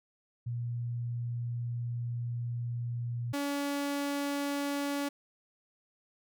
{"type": "tone pair in turn", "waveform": ["sine", "sawtooth"], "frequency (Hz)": [119.4, 284], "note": ["A#2", "C#4"], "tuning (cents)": [42, 42], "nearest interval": "octave + minor third", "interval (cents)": 1500, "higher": "second", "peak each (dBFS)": [-32, -27], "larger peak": "second", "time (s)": [[0.46, 3.33], [3.33, 5.09]], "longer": "first", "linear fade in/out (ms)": 10, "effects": []}